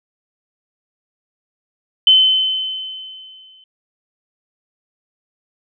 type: tone with exponential decay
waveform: sine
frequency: 3057 Hz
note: G7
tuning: 44 cents flat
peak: -5 dBFS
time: 2.07-3.64 s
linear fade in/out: 2 ms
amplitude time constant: 340 ms
effects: none